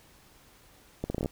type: accelerating click train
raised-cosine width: 2 ms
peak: -17 dBFS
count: 8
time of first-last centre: 1.04-1.259 s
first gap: 60 ms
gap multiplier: 0.77
effects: pink hiss -58 dBFS RMS until 1.31 s